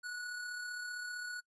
square tone with amplitude modulation, 1467 Hz, F#6, 15 cents flat, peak -39 dBFS, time 0.03-1.41 s, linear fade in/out 20 ms, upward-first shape sine, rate 35.4 Hz, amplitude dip 35%, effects noise-tail reverb RT60 0.1 s tail -24 dB re dry + resampled to 22050 Hz

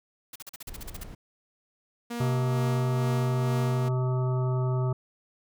white noise bursts, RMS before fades -41 dBFS, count 11, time 0.33-1.037 s, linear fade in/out 5 ms, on 27 ms, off 41 ms
brown noise, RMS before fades -41 dBFS, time 0.67-1.15 s, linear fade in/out 5 ms
sawtooth tone with tremolo, 237 Hz, A#3, 29 cents sharp, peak -27 dBFS, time 2.1-3.89 s, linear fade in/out 10 ms, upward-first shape sine, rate 2.2 Hz, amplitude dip 40%
harmonic tone, 127.8 Hz, C3, 40 cents flat, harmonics 1 / 3 / 5 / 7 / 9 / 10, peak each -24 / -34 / -38 / -41 / -43 / -44 dBFS, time 2.2-4.93 s, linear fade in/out 5 ms
effects none

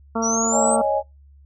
harmonic tone, 227 Hz, A#3, 46 cents flat, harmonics 1 / 2 / 3 / 4 / 5 / 6, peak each -23 / -26 / -28 / -29 / -30 / -31 dBFS, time 0.15-0.82 s, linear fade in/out 10 ms
sine linear sweep, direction up, 5680 to 8372 Hz, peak -21 dBFS, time 0.22-0.77 s, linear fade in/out 20 ms
sine chord, C# suspended second, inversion none, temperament equal, 554.4 / 622.3 / 830.6 Hz, C#5 / D#5 / G#5, 0 / 0 / 0 cents, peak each -22 dBFS, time 0.51-1.03 s, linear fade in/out 50 ms
effects noise-tail reverb RT60 0.2 s tail -23 dB re dry + added 70 Hz sine -46 dBFS peak until 1.45 s

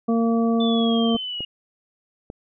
harmonic tone, 229.6 Hz, A#3, 26 cents flat, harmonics 1 / 2 / 3 / 5, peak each -18 / -25 / -28 / -33 dBFS, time 0.08-1.17 s, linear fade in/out 10 ms
sine linear sweep, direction down, 3520 to 2858 Hz, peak -27 dBFS, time 0.6-1.45 s, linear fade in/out 5 ms
clicks, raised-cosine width 2 ms, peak -21 dBFS, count 3, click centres 1.149 / 1.406 / 2.301 s
effects none

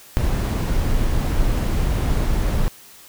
brown noise, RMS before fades -19 dBFS, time 0.17-2.68 s, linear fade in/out 0 ms, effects white hiss -45 dBFS RMS until 3.08 s

